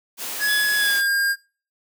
white high-pass noise, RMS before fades -30 dBFS, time 0.17-1.03 s, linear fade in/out 50 ms, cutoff 230 Hz, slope 12 dB/octave
square tone with pitch glide, 1683 to 1611.6 Hz, G#6 to G6, +23 to +48 cents, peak -19 dBFS, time 0.39-1.36 s, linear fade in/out 50 ms, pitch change -75 cents, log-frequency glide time 0.76-0.97 s
square tone with tremolo, 3435 Hz, A7, 42 cents flat, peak -25 dBFS, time 0.46-1.08 s, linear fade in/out 50 ms, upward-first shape sine, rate 3.1 Hz, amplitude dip 70%
effects noise-tail reverb RT60 0.4 s tail -24 dB re dry

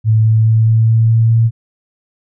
sine tone with pitch steps, 110 / 110.7 / 111.41 / 112.12 / 112.83 / 113.55 / 114.27 Hz, A2 / A2 / A2 / A2 / A2 / A#2 / A#2, 0 / +11 / +22 / +33 / +44 / -45 / -34 cents, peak -7 dBFS, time 0.04-1.51 s, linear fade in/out 50 ms, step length 210 ms, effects none

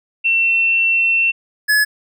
sine / square tone pair in turn, 2701 / 1701.5 Hz, E7 / G#6, +42 / +41 cents, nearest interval minor sixth, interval 801 cents, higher first, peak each -12 dBFS, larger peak neither, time 0.24-1.32 / 1.68-1.85 s, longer first, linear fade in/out 20 ms, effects none

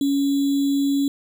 sine tone with sample-and-hold, 279.4 Hz, C#4, 14 cents sharp, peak -17 dBFS, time 0.01-1.08 s, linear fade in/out 2 ms, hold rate 3675 Hz, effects none

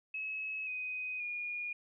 sine tone with pitch steps, 2575 / 2505 / 2436 Hz, E7 / D#7 / D#7, -41 / +11 / -37 cents, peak -36 dBFS, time 0.14-1.73 s, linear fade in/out 5 ms, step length 530 ms, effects none

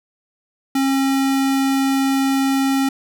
square tone, 270.5 Hz, C#4, 42 cents flat, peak -16 dBFS, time 0.75-2.89 s, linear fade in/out 5 ms, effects none

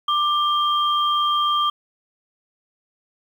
sine tone pair together, 1184 / 3193 Hz, D6 / G7, +14 / +31 cents, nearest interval octave + perfect fourth, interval 1717 cents, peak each -18 / -23 dBFS, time 0.08-1.7 s, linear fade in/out 5 ms, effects 8-bit

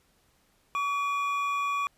triangle tone pair together, 1135.8 / 2422 Hz, C#6 / D#7, +42 / -47 cents, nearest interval octave + minor second, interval 1311 cents, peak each -25 / -33 dBFS, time 0.75-1.87 s, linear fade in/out 0 ms, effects pink hiss -67 dBFS RMS until 1.97 s + resampled to 32000 Hz

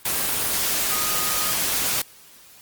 sine tone in noise, 1244 Hz, D#6, 1 cent flat, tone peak -31 dBFS, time 0.9-1.52 s, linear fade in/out 5 ms, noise white, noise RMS -23 dBFS, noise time 0.05-2.02 s, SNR -11 dB, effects white hiss -49 dBFS RMS until 2.61 s + Opus 24 kbps

